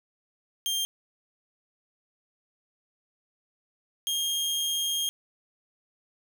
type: tone pair in turn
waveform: sawtooth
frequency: 3192 / 3229 Hz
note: G7 / G#7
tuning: +31 / -49 cents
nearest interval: unison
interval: 20 cents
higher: second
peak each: -23 dBFS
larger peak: neither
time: 0.66-0.85 / 4.07-5.09 s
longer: second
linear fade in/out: 0 ms
effects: none